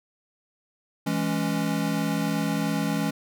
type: chord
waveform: square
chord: C# minor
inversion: first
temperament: equal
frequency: 164.81 / 207.7 / 277.2 Hz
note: E3 / G#3 / C#4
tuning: 0 / 0 / 0 cents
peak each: -29 dBFS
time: 1.06-3.11 s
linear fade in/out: 10 ms
effects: none